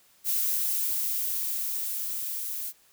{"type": "noise with level ramp", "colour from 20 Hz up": "violet", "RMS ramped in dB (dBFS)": [-26, -34], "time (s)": [0.24, 2.73], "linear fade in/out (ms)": 50, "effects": ["white hiss -61 dBFS RMS until 2.92 s"]}